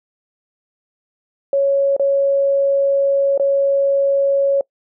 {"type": "tone with dropouts", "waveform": "sine", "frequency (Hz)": 554.4, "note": "C#5", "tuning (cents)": 0, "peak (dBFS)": -12, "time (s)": [1.53, 4.61], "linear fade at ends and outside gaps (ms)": 2, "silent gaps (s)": [[1.965, 1.996], [3.377, 3.397]], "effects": ["noise-tail reverb RT60 0.1 s tail -24 dB re dry"]}